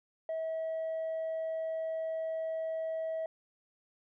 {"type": "tone with tanh clipping", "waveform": "triangle", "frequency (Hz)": 645, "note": "E5", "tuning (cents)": -38, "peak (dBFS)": -33, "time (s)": [0.29, 3.26], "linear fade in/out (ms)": 2, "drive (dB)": 6, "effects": []}